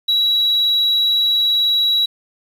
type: tone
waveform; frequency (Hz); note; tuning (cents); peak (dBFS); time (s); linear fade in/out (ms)
sine; 3893; B7; -26; -11; 0.08-2.06; 10
effects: tanh soft clip ceiling -11 dBFS + 7-bit